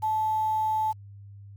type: tone with quantisation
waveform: sine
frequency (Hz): 870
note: A5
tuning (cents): -20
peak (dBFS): -23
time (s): 0.02-0.93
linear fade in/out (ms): 20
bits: 8
effects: added 100 Hz sine -43 dBFS peak until 1.56 s